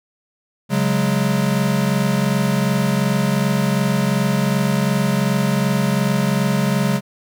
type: chord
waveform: square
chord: C# suspended fourth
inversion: none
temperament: equal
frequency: 138.59 / 185 / 207.7 Hz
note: C#3 / F#3 / G#3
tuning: 0 / 0 / 0 cents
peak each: -21 dBFS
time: 0.69-7.01 s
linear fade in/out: 50 ms
effects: none